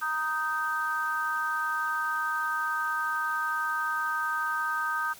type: chord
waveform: sine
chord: Eb major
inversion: second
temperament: just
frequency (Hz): 933.4 / 1244.5 / 1555.6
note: Bb5 / Eb6 / G6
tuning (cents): +2 / 0 / -14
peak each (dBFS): -35 / -30 / -30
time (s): 0.01-5.14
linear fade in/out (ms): 20
effects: white hiss -50 dBFS RMS until 5.19 s